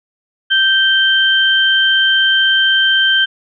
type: tone pair together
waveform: sine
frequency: 1563 / 3126 Hz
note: G6 / G7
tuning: -6 / -6 cents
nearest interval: octave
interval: 1200 cents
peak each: -12 dBFS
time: 0.5-3.26 s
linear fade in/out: 20 ms
effects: none